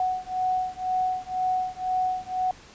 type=beating tone pair; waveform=sine; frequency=740 / 742 Hz; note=F#5 / F#5; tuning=0 / +5 cents; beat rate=2 Hz; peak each=-27 dBFS; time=0-2.51 s; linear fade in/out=2 ms; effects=pink hiss -49 dBFS RMS until 2.74 s + resampled to 16000 Hz